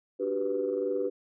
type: chord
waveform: sine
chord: G major seventh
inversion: second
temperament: equal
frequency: 293.7 / 370 / 392 / 493.9 Hz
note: D4 / F#4 / G4 / B4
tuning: 0 / 0 / 0 / 0 cents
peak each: -36 / -36 / -30 / -30 dBFS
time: 0.19-1.1 s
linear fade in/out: 20 ms
effects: tanh soft clip ceiling -18 dBFS